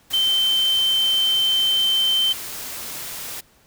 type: tone in noise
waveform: sine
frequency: 3100 Hz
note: G7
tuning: 20 cents flat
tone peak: -16 dBFS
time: 0.13-2.33 s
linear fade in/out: 10 ms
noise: white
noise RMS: -32 dBFS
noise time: 0.1-3.41 s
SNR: +13 dB
effects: pink hiss -56 dBFS RMS until 3.66 s